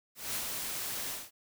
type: noise with ADSR envelope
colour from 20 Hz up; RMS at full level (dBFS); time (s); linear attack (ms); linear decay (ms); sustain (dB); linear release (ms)
white; -34; 0.15-1.31; 200; 66; -3; 210
effects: none